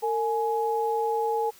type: tone pair together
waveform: sine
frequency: 455.1 / 840 Hz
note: A#4 / G#5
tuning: -42 / +19 cents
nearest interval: major seventh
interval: 1061 cents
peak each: -26 dBFS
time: 0.02-1.51 s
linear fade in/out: 20 ms
effects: white hiss -53 dBFS RMS until 1.59 s